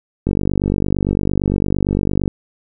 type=click train; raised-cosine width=3 ms; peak=-4 dBFS; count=99; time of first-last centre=0.27-2.278 s; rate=48.8 Hz; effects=none